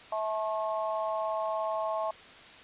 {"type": "harmonic tone", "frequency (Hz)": 216.7, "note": "A3", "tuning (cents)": -26, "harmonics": [3, 4, 5], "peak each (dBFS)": [-31, -35, -35], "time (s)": [0.12, 2.11], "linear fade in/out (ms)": 5, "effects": ["white hiss -50 dBFS RMS until 2.63 s", "resampled to 8000 Hz"]}